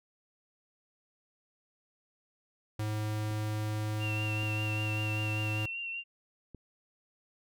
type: tone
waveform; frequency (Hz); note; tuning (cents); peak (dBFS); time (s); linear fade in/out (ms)
square; 107; A2; -48; -32; 2.79-5.66; 5
type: clicks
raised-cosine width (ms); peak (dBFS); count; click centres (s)
3; -34; 3; 3.311 / 4.432 / 6.547
type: tone with vibrato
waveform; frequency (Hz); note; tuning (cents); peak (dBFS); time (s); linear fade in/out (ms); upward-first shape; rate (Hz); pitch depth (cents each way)
sine; 2741; F7; -33; -35; 3.99-6.04; 50; triangle; 5.1; 32
effects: none